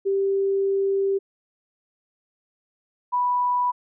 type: tone pair in turn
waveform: sine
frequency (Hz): 392 / 984.9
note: G4 / B5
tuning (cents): 0 / -5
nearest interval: octave + major third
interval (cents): 1595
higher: second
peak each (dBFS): -19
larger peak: neither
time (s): 0.05-1.19 / 3.12-3.72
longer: first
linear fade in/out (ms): 20
effects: none